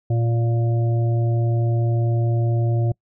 harmonic tone with a mistuned harmonic, 116.4 Hz, A#2, 2 cents flat, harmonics 1 / 3 / 5 / 6, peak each -17 / -29 / -33 / -35 dBFS, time 0.1-2.92 s, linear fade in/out 5 ms, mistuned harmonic 6, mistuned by +15 cents, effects noise-tail reverb RT60 0.1 s tail -26 dB re dry

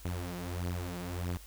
sawtooth beating tone pair, 87.4 / 89 Hz, F2 / F2, +2 / +33 cents, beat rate 1.6 Hz, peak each -35 / -33 dBFS, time 0.05-1.37 s, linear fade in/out 0 ms, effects added 50 Hz sine -50 dBFS peak until 1.46 s + white hiss -55 dBFS RMS until 1.46 s

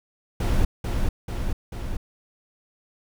brown noise with echo, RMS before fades -20 dBFS, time 0.4-0.65 s, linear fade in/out 5 ms, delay 440 ms, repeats 3, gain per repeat -3 dB, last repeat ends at 1.97 s, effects none

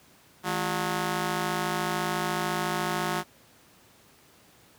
10% pulse ring-modulated tone, 186 Hz, F#3, 9 cents sharp, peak -15 dBFS, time 0.43-3.24 s, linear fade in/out 50 ms, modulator 531 Hz, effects pink hiss -57 dBFS RMS until 4.78 s + high-pass 100 Hz 12 dB/octave

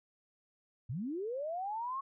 sine linear sweep, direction up, 100.9 to 1107 Hz, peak -35 dBFS, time 0.89-2.01 s, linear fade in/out 10 ms, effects none

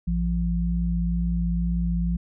sine tone pair together, 56.87 / 172.7 Hz, A#1 / F3, -42 / -19 cents, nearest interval octave + perfect fifth, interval 1923 cents, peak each -24 / -24 dBFS, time 0.07-2.17 s, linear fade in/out 10 ms, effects none

